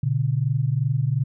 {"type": "tone pair together", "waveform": "sine", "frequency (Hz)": [120.2, 142.94], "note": ["B2", "D3"], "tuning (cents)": [-46, -47], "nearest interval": "minor third", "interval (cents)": 299, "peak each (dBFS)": -22, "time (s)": [0.03, 1.24], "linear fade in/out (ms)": 5, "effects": []}